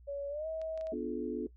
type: tone with pitch glide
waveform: sine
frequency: 564 to 640.4 Hz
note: C#5 to D#5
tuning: +30 to +50 cents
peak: -35 dBFS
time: 0.07-0.94 s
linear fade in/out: 20 ms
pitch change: +220 cents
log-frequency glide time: 0.29-0.47 s
type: clicks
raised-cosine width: 0.2 ms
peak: -37 dBFS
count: 4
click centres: 0.616 / 0.776 / 0.811 / 0.87 s
type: chord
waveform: sine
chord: B half-diminished seventh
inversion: none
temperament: equal with one note detuned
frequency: 246.9 / 293.7 / 349.2 / 430.4 Hz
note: B3 / D4 / F4 / A4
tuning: 0 / 0 / 0 / -38 cents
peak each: -39 dBFS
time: 0.92-1.47 s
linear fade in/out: 5 ms
effects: noise-tail reverb RT60 0.1 s tail -18 dB re dry + added 60 Hz sine -54 dBFS peak until 1.56 s